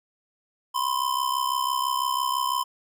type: ring-modulated tone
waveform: square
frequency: 1027 Hz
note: C6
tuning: 33 cents flat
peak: -21 dBFS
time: 0.74-2.64 s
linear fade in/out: 20 ms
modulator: 33 Hz
effects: none